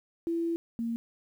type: tone pair in turn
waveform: sine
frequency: 335 / 231.3 Hz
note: E4 / A#3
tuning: +28 / -13 cents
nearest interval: tritone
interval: 641 cents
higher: first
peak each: -27 / -29 dBFS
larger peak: first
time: 0.27-0.56 / 0.79-0.96 s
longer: first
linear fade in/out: 0 ms
effects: 10-bit